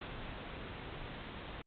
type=low-pass noise; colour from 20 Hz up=pink; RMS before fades=-45 dBFS; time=0.01-1.62 s; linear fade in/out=5 ms; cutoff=3800 Hz; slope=96 dB/octave; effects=Opus 48 kbps